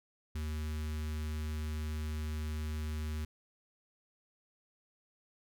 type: tone with notch filter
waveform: square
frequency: 76.8 Hz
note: D#2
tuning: 22 cents flat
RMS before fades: -37 dBFS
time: 0.35-3.25 s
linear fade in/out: 5 ms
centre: 640 Hz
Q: 0.69
effects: none